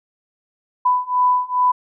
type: beating tone pair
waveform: sine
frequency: 995 / 997.4 Hz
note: B5 / B5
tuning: +13 / +17 cents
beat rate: 2.4 Hz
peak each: -18 / -17 dBFS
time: 0.85-1.72 s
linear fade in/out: 10 ms
effects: none